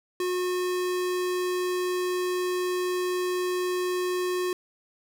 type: tone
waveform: square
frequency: 362.4 Hz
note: F#4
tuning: 36 cents flat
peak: -26 dBFS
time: 0.2-4.53 s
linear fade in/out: 2 ms
effects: none